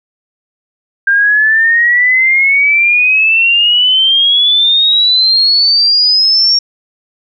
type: exponential sweep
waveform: sine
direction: up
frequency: 1590 to 5570 Hz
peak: -6 dBFS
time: 1.07-6.59 s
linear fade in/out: 5 ms
effects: none